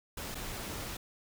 pink noise with dropouts, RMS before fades -40 dBFS, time 0.17-0.97 s, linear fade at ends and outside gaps 5 ms, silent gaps 0.347-0.352 s, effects none

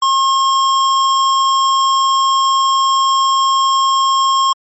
square tone, 1075 Hz, C6, 47 cents sharp, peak -11 dBFS, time 0.02-4.53 s, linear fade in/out 5 ms, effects MP3 32 kbps

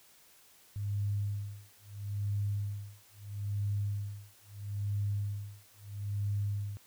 sine tone with tremolo, 101.8 Hz, G#2, 34 cents flat, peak -29 dBFS, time 0.76-6.77 s, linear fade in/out 0 ms, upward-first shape sine, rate 0.76 Hz, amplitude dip 100%, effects white hiss -61 dBFS RMS until 6.86 s

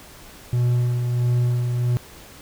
triangle tone with tremolo, 122 Hz, B2, 21 cents flat, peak -14 dBFS, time 0.53-1.97 s, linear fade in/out 0 ms, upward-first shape sine, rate 1.5 Hz, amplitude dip 40%, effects pink hiss -44 dBFS RMS until 2.41 s

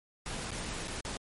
pink noise with dropouts, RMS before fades -38 dBFS, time 0.26-1.17 s, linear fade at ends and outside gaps 1 ms, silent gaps 0.507-0.515 / 0.875-0.88 / 1.007-1.049 s, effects MP3 48 kbps

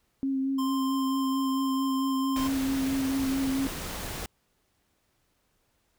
sine tone with vibrato, 268.6 Hz, C4, 46 cents sharp, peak -25 dBFS, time 0.23-3.67 s, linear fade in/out 0 ms, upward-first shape sine, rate 4.5 Hz, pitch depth 19 cents each way
square tone, 1048 Hz, C6, 2 cents sharp, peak -33 dBFS, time 0.58-2.48 s, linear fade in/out 10 ms
pink noise, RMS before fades -36 dBFS, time 2.36-4.26 s, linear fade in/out 2 ms
effects pink hiss -72 dBFS RMS until 5.98 s

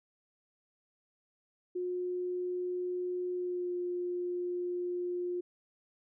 sine tone with pitch glide, 360 to 355.2 Hz, F#4 to F4, -47 to +29 cents, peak -32 dBFS, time 1.75-5.41 s, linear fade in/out 10 ms, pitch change -24 cents, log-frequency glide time 3.34-3.74 s, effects none

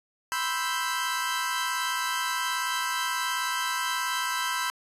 sawtooth chord, C major seventh, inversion third, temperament equal, 987.8 / 1046.5 / 1318.5 / 1568 Hz, B5 / C6 / E6 / G6, 0 / 0 / 0 / 0 cents, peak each -28 / -31 / -29 / -28 dBFS, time 0.32-4.7 s, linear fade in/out 0 ms, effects resampled to 32000 Hz

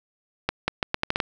accelerating click train, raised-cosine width 0.3 ms, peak -6 dBFS, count 8, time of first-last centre 0.49-1.202 s, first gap 190 ms, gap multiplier 0.78, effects none

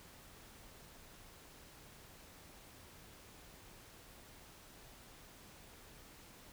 silence, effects pink hiss -58 dBFS RMS until 6.52 s

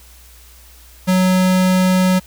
square tone, 185 Hz, F#3, in tune, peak -12 dBFS, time 1.07-2.2 s, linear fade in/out 20 ms, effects added 60 Hz sine -43 dBFS peak until 2.26 s + white hiss -46 dBFS RMS until 2.26 s

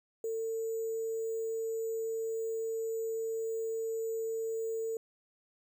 sine tone with sample-and-hold, 449.1 Hz, A4, 35 cents sharp, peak -32 dBFS, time 0.24-4.97 s, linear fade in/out 2 ms, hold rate 7350 Hz, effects none

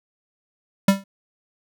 square tone with exponential decay, 196 Hz, G3, in tune, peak -9 dBFS, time 0.88-1.04 s, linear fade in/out 5 ms, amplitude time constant 34 ms, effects none

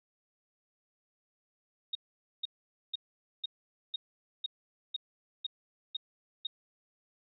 sine tone bursts, 3726 Hz, A#7, 2 cents flat, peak -31 dBFS, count 10, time 1.93-6.47 s, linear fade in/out 5 ms, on 22 ms, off 480 ms, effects none

